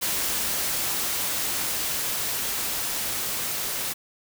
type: noise with level ramp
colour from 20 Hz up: white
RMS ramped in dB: -26 to -29 dBFS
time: 0.01-3.94 s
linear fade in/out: 20 ms
effects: none